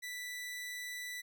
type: tone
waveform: sawtooth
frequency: 1975.5 Hz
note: B6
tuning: in tune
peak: -37 dBFS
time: 0.02-1.22 s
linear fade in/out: 20 ms
effects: none